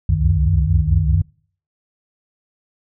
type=tone cluster; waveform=sine; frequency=65.4 / 71.3 / 89.3 / 93.9 / 153.7 Hz; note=C2 / C#2 / F2 / F#2 / D#3; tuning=0 / +49 / +39 / +26 / -21 cents; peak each=-19 dBFS; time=0.09-1.22 s; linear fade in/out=5 ms; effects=noise-tail reverb RT60 0.5 s tail -25 dB re dry + tanh soft clip ceiling -2 dBFS